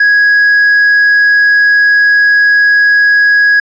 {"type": "tone with tanh clipping", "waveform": "sine", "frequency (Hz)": 1661.2, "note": "G#6", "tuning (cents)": 0, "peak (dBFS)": -5, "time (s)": [0, 3.6], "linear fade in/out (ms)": 5, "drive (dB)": 2, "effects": ["resampled to 16000 Hz"]}